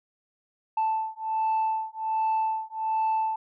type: beating tone pair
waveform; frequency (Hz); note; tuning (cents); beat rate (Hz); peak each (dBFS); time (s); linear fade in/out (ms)
sine; 880 / 881.3; A5 / A5; 0 / +3; 1.3; -26 / -26; 0.77-3.36; 5
effects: tanh soft clip ceiling -20 dBFS